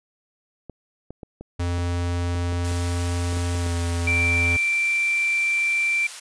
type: clicks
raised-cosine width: 2 ms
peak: -23 dBFS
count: 12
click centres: 0.697 / 1.106 / 1.232 / 1.41 / 1.784 / 2.352 / 2.525 / 2.715 / 3.327 / 3.37 / 3.551 / 3.664 s
type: tone with pitch glide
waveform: square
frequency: 87.31 to 85.81 Hz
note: F2 to F2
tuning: 0 to -30 cents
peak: -23 dBFS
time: 1.59-4.57 s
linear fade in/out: 10 ms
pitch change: -30 cents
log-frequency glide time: 3.58-3.72 s
type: high-pass noise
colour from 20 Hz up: white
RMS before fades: -36 dBFS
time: 2.64-6.2 s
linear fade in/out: 10 ms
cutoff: 930 Hz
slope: 12 dB/octave
type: tone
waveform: sine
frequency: 2349 Hz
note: D7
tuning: in tune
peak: -19 dBFS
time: 4.07-6.07 s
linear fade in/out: 5 ms
effects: resampled to 22050 Hz